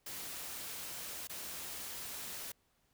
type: noise with dropouts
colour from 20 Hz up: white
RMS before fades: -44 dBFS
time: 0.06-2.52 s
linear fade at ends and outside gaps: 5 ms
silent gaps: 1.273-1.295 s
effects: pink hiss -75 dBFS RMS until 2.93 s